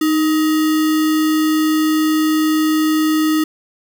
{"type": "tone with sample-and-hold", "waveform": "sine", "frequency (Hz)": 311.1, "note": "D#4", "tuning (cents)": 0, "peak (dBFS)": -12, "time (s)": [0.01, 3.44], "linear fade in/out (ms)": 5, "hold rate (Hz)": 1575, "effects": []}